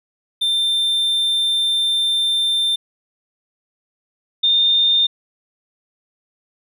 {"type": "tone pair in turn", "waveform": ["triangle", "sine"], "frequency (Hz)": [3580, 3624], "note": ["A7", "A#7"], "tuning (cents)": [29, -50], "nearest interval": "unison", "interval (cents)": 21, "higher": "second", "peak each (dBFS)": [-14, -12], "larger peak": "second", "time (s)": [[0.41, 2.76], [4.43, 5.07]], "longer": "first", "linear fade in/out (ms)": 10, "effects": []}